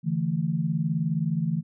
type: chord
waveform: sine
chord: D suspended second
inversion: none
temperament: equal with one note detuned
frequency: 145.57 / 164.81 / 220 Hz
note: D3 / E3 / A3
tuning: -15 / 0 / 0 cents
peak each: -29 / -25 / -31 dBFS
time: 0.03-1.63 s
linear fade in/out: 50 ms
effects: none